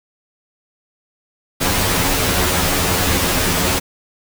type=noise with comb filter; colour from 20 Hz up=pink; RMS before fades=-17 dBFS; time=1.6-3.8 s; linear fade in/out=20 ms; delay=11 ms; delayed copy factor=+1; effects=none